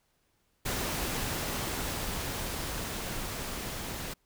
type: noise with level ramp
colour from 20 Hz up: pink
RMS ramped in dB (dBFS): -32 to -38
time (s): 0.65-4.14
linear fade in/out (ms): 10
effects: pink hiss -73 dBFS RMS until 4.25 s